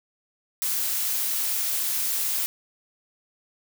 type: noise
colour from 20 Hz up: blue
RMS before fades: -26 dBFS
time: 0.62-2.46 s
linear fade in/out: 0 ms
effects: none